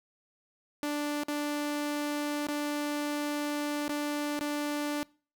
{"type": "tone with dropouts", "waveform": "sawtooth", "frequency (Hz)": 293.7, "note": "D4", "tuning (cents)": 0, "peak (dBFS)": -26, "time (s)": [0.83, 5.03], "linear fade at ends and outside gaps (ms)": 0, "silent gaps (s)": [[1.234, 1.284], [2.469, 2.486], [3.881, 3.893], [4.392, 4.41]], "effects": ["noise-tail reverb RT60 0.4 s tail -24 dB re dry"]}